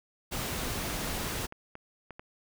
pink noise, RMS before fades -34 dBFS, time 0.31-1.47 s, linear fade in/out 20 ms
clicks, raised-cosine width 0.5 ms, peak -28 dBFS, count 7, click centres 0.955 / 1.078 / 1.259 / 1.524 / 1.754 / 2.107 / 2.195 s
effects none

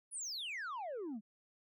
sine exponential sweep, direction down, 10480 to 196.7 Hz, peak -37 dBFS, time 0.11-1.21 s, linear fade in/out 50 ms, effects tanh soft clip ceiling -39 dBFS

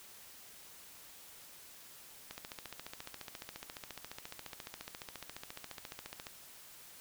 click train, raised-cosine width 0.2 ms, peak -26 dBFS, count 58, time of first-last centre 2.31-6.268 s, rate 14.4 Hz, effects white hiss -55 dBFS RMS until 7 s

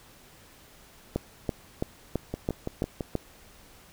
two click trains, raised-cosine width 2 ms, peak -13 / -17 dBFS, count 7 / 5, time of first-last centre 1.16-3.153 / 2.34-3.008 s, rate 3.01 / 5.99 Hz, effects pink hiss -54 dBFS RMS until 3.92 s

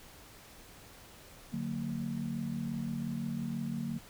sine chord, D augmented, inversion none, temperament just, 146.83 / 183.54 / 229.4 Hz, D3 / F#3 / A#3, 0 / -14 / -28 cents, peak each -39 / -39 / -36 dBFS, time 1.52-3.99 s, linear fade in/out 20 ms, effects pink hiss -54 dBFS RMS until 4.09 s

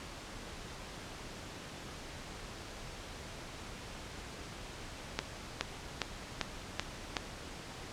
accelerating click train, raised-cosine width 0.2 ms, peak -13 dBFS, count 6, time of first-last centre 5.19-7.168 s, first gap 420 ms, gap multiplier 0.97, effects pink hiss -46 dBFS RMS until 7.92 s + low-pass 7000 Hz 12 dB/octave

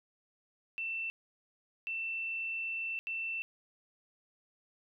sine tone bursts at uneven times, 2678 Hz, E7, 27 cents sharp, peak -34 dBFS, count 3, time 0.78-1.1 / 1.87-2.99 / 3.07-3.42 s, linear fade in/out 0 ms, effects none

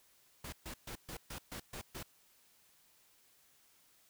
pink noise bursts, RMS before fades -45 dBFS, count 8, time 0.44-2.03 s, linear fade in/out 5 ms, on 85 ms, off 130 ms, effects white hiss -68 dBFS RMS until 4.09 s

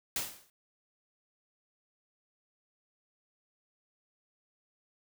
white noise with exponential decay, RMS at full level -30 dBFS, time 0.16-0.5 s, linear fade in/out 2 ms, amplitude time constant 73 ms, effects none

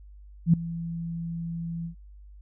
sine tone with ADSR envelope, 167.4 Hz, E3, 27 cents sharp, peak -12 dBFS, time 0.46-1.95 s, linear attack 75 ms, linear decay 4 ms, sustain -18 dB, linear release 100 ms, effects added 50 Hz sine -45 dBFS peak until 2.41 s

